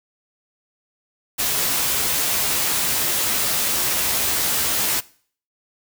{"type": "noise with comb filter", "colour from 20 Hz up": "white", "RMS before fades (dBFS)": -21, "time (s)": [1.38, 5.01], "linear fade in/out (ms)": 20, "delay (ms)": 14, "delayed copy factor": 0.6, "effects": ["noise-tail reverb RT60 0.5 s tail -21 dB re dry"]}